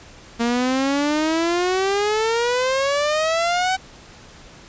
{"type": "exponential sweep", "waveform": "sawtooth", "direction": "up", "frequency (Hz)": [231.1, 764], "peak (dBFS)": -14, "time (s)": [0.39, 3.77], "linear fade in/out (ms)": 20, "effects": ["pink hiss -44 dBFS RMS until 4.68 s", "resampled to 16000 Hz"]}